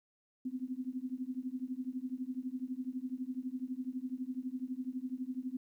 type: tone with tremolo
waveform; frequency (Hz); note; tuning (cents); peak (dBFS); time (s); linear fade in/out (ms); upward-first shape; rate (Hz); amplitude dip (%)
sine; 256; C4; -38; -32; 0.45-5.57; 5; triangle; 12; 100
effects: 12-bit